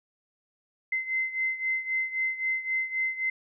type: beating tone pair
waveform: sine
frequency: 2063 / 2066.8 Hz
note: C7 / C7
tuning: -25 / -22 cents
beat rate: 3.8 Hz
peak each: -28 / -32 dBFS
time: 0.92-3.3 s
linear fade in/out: 5 ms
effects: none